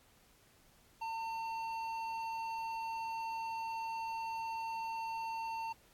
sine tone with hard clipping, 904 Hz, A5, 47 cents sharp, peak -39 dBFS, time 1.01-5.73 s, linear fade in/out 10 ms, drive 9 dB, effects pink hiss -66 dBFS RMS until 5.93 s + AAC 64 kbps

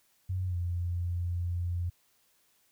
sine tone with pitch glide, 92.5 to 87.46 Hz, F#2 to F2, 0 to +3 cents, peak -29 dBFS, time 0.29-1.9 s, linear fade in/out 10 ms, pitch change -97 cents, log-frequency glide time 0.46-0.56 s, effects white hiss -69 dBFS RMS until 2.71 s

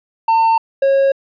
triangle tone pair in turn, 903 / 546 Hz, A5 / C#5, +45 / -26 cents, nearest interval major sixth, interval 871 cents, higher first, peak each -8 dBFS, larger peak neither, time 0.28-0.58 / 0.82-1.12 s, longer neither, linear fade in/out 5 ms, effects resampled to 11025 Hz

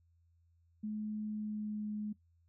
sine tone with pitch glide, 213.2 to 210.8 Hz, G#3 to G#3, +46 to +26 cents, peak -36 dBFS, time 0.83-2.13 s, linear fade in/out 10 ms, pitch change -20 cents, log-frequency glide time 1.24-1.92 s, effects noise-tail reverb RT60 0.1 s tail -17 dB re dry + added 84 Hz sine -67 dBFS peak until 2.48 s

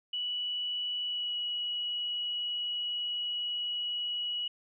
sine tone with pitch glide, 2949 to 2922 Hz, F#7 to F#7, -6 to -22 cents, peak -31 dBFS, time 0.13-4.48 s, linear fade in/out 5 ms, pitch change -16 cents, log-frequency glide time 1.05-1.34 s, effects none

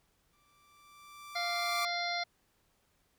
sawtooth tone with exponential growth, 1172 Hz, D6, 4 cents flat, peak -28 dBFS, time 0.33-1.85 s, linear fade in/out 2 ms, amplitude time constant 330 ms
harmonic tone, 697 Hz, F5, 4 cents flat, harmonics 1 / 2 / 3 / 5 / 6 / 7 / 8, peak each -36 / -42 / -37 / -43 / -39 / -47 / -47 dBFS, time 1.35-2.24 s, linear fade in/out 10 ms
effects pink hiss -73 dBFS RMS until 3.18 s

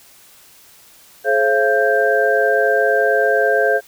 sine tone cluster, 427 / 536 / 681 / 1576 Hz, G#4 / C5 / F5 / G6, +48 / +42 / -44 / +9 cents, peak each -18 dBFS, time 1.24-3.81 s, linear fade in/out 50 ms, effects white hiss -47 dBFS RMS until 3.87 s

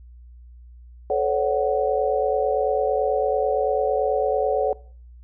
sine tone cluster, 434.1 / 517 / 566 / 744 Hz, A4 / C5 / C#5 / F#5, -23 / -21 / +36 / +9 cents, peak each -24 / -27 / -23 / -25 dBFS, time 1.1-4.73 s, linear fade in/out 2 ms, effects noise-tail reverb RT60 0.5 s tail -22 dB re dry + added 60 Hz sine -42 dBFS peak until 5.23 s

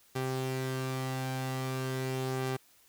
sawtooth tone pair together, 130.81 / 392 Hz, C3 / G4, 0 / 0 cents, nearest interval octave + perfect fifth, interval 1900 cents, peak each -29 / -34 dBFS, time 0.15-2.57 s, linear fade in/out 10 ms, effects white hiss -63 dBFS RMS until 2.88 s

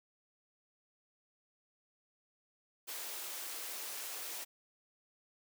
white high-pass noise, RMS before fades -43 dBFS, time 2.87-4.45 s, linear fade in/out 20 ms, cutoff 320 Hz, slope 24 dB/octave, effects none

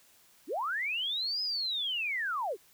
sine linear two-way sweep, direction up then down, 228.9 to 5100 to 331 Hz, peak -30 dBFS, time 0.47-2.57 s, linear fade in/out 50 ms, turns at 1.42 s, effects white hiss -62 dBFS RMS until 2.73 s

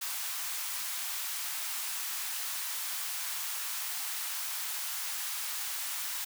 white high-pass noise, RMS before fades -36 dBFS, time 0.01-6.25 s, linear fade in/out 10 ms, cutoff 830 Hz, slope 24 dB/octave, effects none

